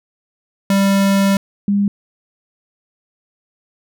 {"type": "tone pair in turn", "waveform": ["square", "sine"], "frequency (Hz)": [196.7, 201.6], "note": ["G3", "G3"], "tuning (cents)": [6, 49], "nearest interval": "unison", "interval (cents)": 43, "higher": "second", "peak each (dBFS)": -12, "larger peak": "neither", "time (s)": [[0.7, 1.37], [1.68, 1.88]], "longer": "first", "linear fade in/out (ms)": 2, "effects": []}